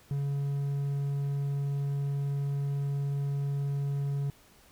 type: tone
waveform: triangle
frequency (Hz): 140.7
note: C#3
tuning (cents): +26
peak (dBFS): -26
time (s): 0.11-4.3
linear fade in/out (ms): 0
effects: pink hiss -59 dBFS RMS until 4.71 s